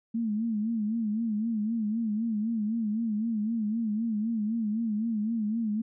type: tone with vibrato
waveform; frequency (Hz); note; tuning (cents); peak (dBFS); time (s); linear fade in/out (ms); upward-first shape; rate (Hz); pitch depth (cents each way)
sine; 220; A3; 0; -26; 0.14-5.82; 10; sine; 3.9; 100
effects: none